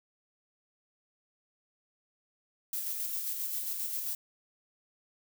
violet noise with tremolo, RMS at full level -34 dBFS, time 2.73-4.15 s, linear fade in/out 2 ms, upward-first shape square, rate 7.5 Hz, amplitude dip 30%, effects none

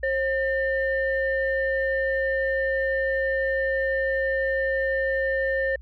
sine tone pair together, 536 / 1803 Hz, C5 / A6, +42 / +42 cents, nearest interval octave + major sixth, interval 2100 cents, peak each -23 / -25 dBFS, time 0.03-5.76 s, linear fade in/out 5 ms, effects tanh soft clip ceiling -14 dBFS + added 60 Hz sine -40 dBFS peak until 5.81 s

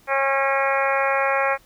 harmonic tone with a mistuned harmonic, 272.7 Hz, C#4, 28 cents flat, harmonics 2 / 3 / 4 / 5 / 6 / 7 / 8 / 9, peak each -23 / -25 / -26 / -27 / -28 / -28 / -29 / -30 dBFS, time 0.07-1.58 s, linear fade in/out 50 ms, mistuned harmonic 9, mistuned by -20 cents, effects pink hiss -55 dBFS RMS until 1.65 s

